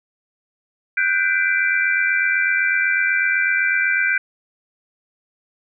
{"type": "chord", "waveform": "sine", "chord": "G major seventh", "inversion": "third", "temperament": "equal with one note detuned", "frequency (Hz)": [1480, 1568, 2014, 2349], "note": ["F#6", "G6", "B6", "D7"], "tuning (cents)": [0, 0, 33, 0], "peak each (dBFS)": [-23, -19, -25, -21], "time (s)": [0.97, 4.18], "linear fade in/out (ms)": 5, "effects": []}